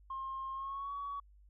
sine tone with pitch glide, 1067 to 1128.5 Hz, C6 to C#6, +34 to +31 cents, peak -37 dBFS, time 0.1-1.2 s, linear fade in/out 5 ms, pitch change +97 cents, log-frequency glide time 0.53-0.93 s, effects tanh soft clip ceiling -33 dBFS + added 50 Hz sine -58 dBFS peak until 1.49 s

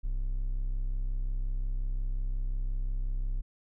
triangle tone, 32.81 Hz, C1, 6 cents sharp, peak -26 dBFS, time 0.03-3.42 s, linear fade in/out 20 ms, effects none

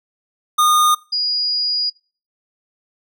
square / sine tone pair in turn, 1225 / 4888 Hz, D#6 / D#8, -27 / -32 cents, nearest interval 2 octaves, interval 2395 cents, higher second, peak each -12 / -17 dBFS, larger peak first, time 0.58-0.95 / 1.12-1.9 s, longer second, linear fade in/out 10 ms, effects noise-tail reverb RT60 0.4 s tail -23 dB re dry

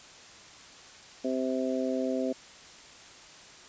harmonic tone, 130 Hz, C3, 11 cents flat, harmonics 2 / 3 / 4 / 5, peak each -30 / -35 / -33 / -35 dBFS, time 1.24-2.33 s, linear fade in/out 10 ms, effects white hiss -50 dBFS RMS until 3.68 s + resampled to 16000 Hz

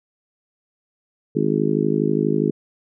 harmonic tone, 52.3 Hz, G#1, 13 cents sharp, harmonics 3 / 4 / 5 / 6 / 7 / 8, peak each -24 / -24 / -24 / -24 / -24 / -24 dBFS, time 1.35-2.51 s, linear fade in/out 10 ms, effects none

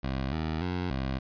15% pulse tone with pitch steps, 66.3 / 79.1 / 89.7 / 66.2 Hz, C2 / D#2 / F2 / C2, +23 / +29 / +47 / +21 cents, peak -23 dBFS, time 0.03-1.19 s, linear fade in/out 10 ms, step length 290 ms, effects resampled to 11025 Hz

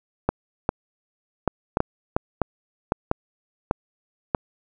clicks, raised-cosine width 1 ms, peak -5 dBFS, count 11, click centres 0.29 / 0.691 / 1.477 / 1.771 / 1.804 / 2.165 / 2.417 / 2.921 / 3.114 / 3.711 / 4.348 s, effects none

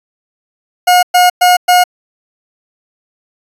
40% pulse tone bursts, 720 Hz, F#5, 47 cents flat, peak -4 dBFS, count 4, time 0.87-1.84 s, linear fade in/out 10 ms, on 160 ms, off 110 ms, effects resampled to 32000 Hz

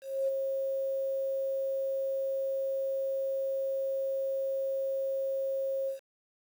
sine tone with ADSR envelope, 540 Hz, C#5, 45 cents flat, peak -25 dBFS, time 0.01-6 s, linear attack 270 ms, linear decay 14 ms, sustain -4 dB, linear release 120 ms, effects 9-bit

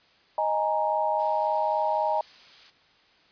sine chord, D# suspended fourth, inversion none, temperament just, 622.3 / 829.7 / 933.4 Hz, D#5 / G#5 / A#5, 0 / -2 / +2 cents, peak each -27 dBFS, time 0.38-2.21 s, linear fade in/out 2 ms
blue noise, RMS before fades -44 dBFS, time 1.18-2.71 s, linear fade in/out 20 ms
effects white hiss -60 dBFS RMS until 3.31 s + resampled to 11025 Hz

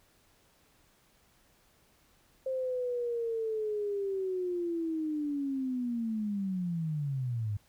sine linear sweep, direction down, 528 to 100 Hz, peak -30 dBFS, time 2.46-7.57 s, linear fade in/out 5 ms, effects pink hiss -66 dBFS RMS until 7.68 s

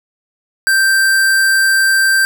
square tone, 1568 Hz, G6, in tune, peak -10 dBFS, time 0.67-2.25 s, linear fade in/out 0 ms, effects none

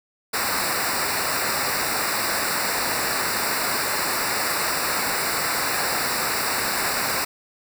pink noise with comb filter, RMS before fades -24 dBFS, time 0.33-7.25 s, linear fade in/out 10 ms, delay 0.31 ms, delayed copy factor -1, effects none

